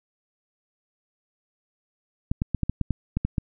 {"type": "clicks", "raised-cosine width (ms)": 5, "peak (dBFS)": -11, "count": 10, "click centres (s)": [2.315, 2.419, 2.547, 2.633, 2.696, 2.813, 2.907, 3.17, 3.25, 3.382], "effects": []}